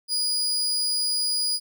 35% pulse tone, 4905 Hz, D#8, 26 cents flat, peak -21 dBFS, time 0.08-1.6 s, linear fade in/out 50 ms, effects none

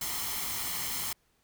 white noise with comb filter, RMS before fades -34 dBFS, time 0.01-1.13 s, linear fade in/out 5 ms, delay 0.95 ms, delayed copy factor +0.55, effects pink hiss -71 dBFS RMS until 1.43 s

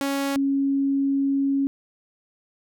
sawtooth / sine tone pair in turn, 277.2 / 275.6 Hz, C#4 / C#4, 0 / -10 cents, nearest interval unison, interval 10 cents, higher first, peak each -19 dBFS, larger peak neither, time 0.01-0.36 / 0.36-1.67 s, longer second, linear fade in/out 0 ms, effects none

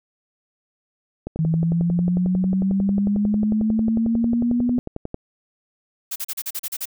click train, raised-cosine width 2 ms, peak -15 dBFS, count 44, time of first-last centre 1.27-5.144 s, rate 11.1 Hz
sine linear sweep, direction up, 159.3 to 246.9 Hz, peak -17 dBFS, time 1.39-4.79 s, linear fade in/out 0 ms
blue noise bursts, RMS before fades -27 dBFS, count 9, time 6.11-6.856 s, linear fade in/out 10 ms, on 50 ms, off 37 ms
effects none

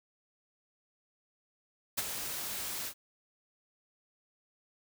white noise with ADSR envelope, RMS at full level -30 dBFS, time 1.97-2.94 s, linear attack 16 ms, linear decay 28 ms, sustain -8 dB, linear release 74 ms, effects none

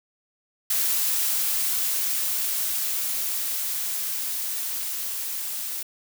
blue noise with level ramp, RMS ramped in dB -23 to -31 dBFS, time 0.7-5.83 s, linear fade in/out 5 ms, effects none

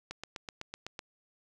click train, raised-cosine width 0.2 ms, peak -22 dBFS, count 8, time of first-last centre 0.11-0.992 s, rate 7.94 Hz, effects none

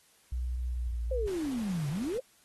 sine tone with pitch glide, 61.74 to 57.94 Hz, B1 to A#1, 0 to -10 cents, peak -30 dBFS, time 0.32-1.27 s, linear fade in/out 5 ms, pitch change -110 cents, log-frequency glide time 0.69-1.02 s
sine exponential two-way sweep, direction down then up, 538 to 136.7 to 538 Hz, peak -30 dBFS, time 1.11-2.2 s, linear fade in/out 5 ms, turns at 1.89 s
pink noise, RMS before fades -47 dBFS, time 1.27-2.18 s, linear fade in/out 5 ms
effects white hiss -64 dBFS RMS until 2.44 s + AAC 32 kbps

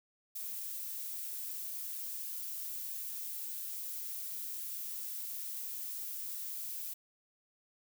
violet noise, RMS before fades -41 dBFS, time 0.35-6.94 s, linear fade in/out 10 ms, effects none

